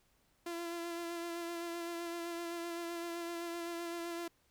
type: tone with vibrato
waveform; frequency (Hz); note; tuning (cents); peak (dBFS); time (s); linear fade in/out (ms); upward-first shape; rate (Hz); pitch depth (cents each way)
sawtooth; 340.5; F4; -44; -35; 0.46-4.28; 5; sine; 7.8; 22
effects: pink hiss -73 dBFS RMS until 4.5 s